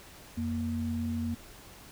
sine tone pair together, 89.06 / 233.8 Hz, F2 / A#3, +34 / +5 cents, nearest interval octave + perfect fourth, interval 1671 cents, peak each -34 / -31 dBFS, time 0.37-1.35 s, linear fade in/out 10 ms, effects pink hiss -51 dBFS RMS until 1.91 s

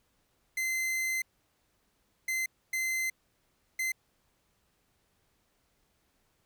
45% pulse tone bursts at uneven times, 2066 Hz, C7, 22 cents flat, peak -29 dBFS, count 4, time 0.57-1.22 / 2.28-2.46 / 2.73-3.1 / 3.79-3.92 s, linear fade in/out 5 ms, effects pink hiss -73 dBFS RMS until 6.45 s

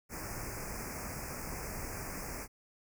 pink band-stop noise, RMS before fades -41 dBFS, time 0.09-2.48 s, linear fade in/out 50 ms, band 2500 to 4900 Hz, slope 96 dB/octave, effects none

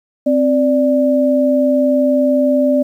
sine tone pair together, 261.6 / 587.3 Hz, C4 / D5, 0 / 0 cents, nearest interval octave + major second, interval 1400 cents, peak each -13 dBFS, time 0.26-2.83 s, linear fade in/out 10 ms, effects 8-bit

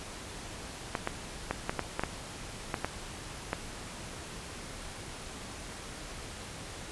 clicks, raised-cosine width 0.5 ms, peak -14 dBFS, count 10, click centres 0.952 / 1.074 / 1.51 / 1.695 / 1.793 / 1.995 / 2.036 / 2.742 / 2.846 / 3.531 s, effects pink hiss -43 dBFS RMS until 6.91 s + resampled to 24000 Hz

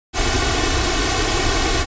pink noise with comb filter, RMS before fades -18 dBFS, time 0.13-1.86 s, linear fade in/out 50 ms, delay 2.7 ms, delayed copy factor +0.85, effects resampled to 16000 Hz

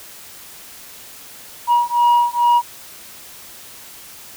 sine beating tone pair, 956 / 958.3 Hz, A#5 / A#5, +43 / +48 cents, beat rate 2.3 Hz, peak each -13 dBFS, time 1.67-2.62 s, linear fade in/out 50 ms, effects tanh soft clip ceiling -9 dBFS + white hiss -39 dBFS RMS until 4.36 s

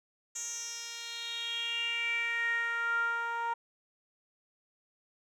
10% pulse tone with band-pass filter sweep, 466.2 Hz, A#4, in tune, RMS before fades -34 dBFS, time 0.35-3.54 s, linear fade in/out 10 ms, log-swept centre 6800 to 1000 Hz, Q 6.1, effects none

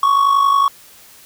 triangle tone with amplitude modulation, 1114 Hz, C#6, 8 cents sharp, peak -6 dBFS, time 0.03-0.68 s, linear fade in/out 2 ms, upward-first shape sine, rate 51 Hz, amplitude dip 60%, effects white hiss -44 dBFS RMS until 1.25 s

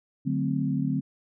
sine chord, D dominant seventh, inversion none, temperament equal, 146.83 / 185 / 220 / 261.6 Hz, D3 / F#3 / A3 / C4, 0 / 0 / 0 / 0 cents, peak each -28 / -31 / -32 / -28 dBFS, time 0.25-1.01 s, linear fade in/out 20 ms, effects none

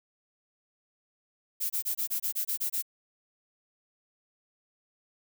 violet noise bursts, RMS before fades -30 dBFS, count 10, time 1.6-2.825 s, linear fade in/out 20 ms, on 100 ms, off 25 ms, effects none

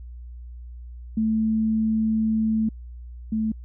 sine tone pair in turn, 220 / 219.1 Hz, A3 / A3, 0 / -7 cents, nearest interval unison, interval 7 cents, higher first, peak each -19 / -21 dBFS, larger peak first, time 1.17-2.69 / 3.32-3.52 s, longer first, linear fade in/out 5 ms, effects added 60 Hz sine -36 dBFS peak until 3.64 s

